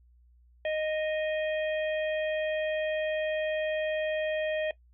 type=harmonic tone with a mistuned harmonic; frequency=620 Hz; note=D#5; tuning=6 cents flat; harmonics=1 / 3 / 4 / 5; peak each=-28 / -38 / -40 / -42 dBFS; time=0.65-4.71 s; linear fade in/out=2 ms; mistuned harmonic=5; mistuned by=+59 cents; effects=noise-tail reverb RT60 0.1 s tail -18 dB re dry + added 60 Hz sine -57 dBFS peak until 4.93 s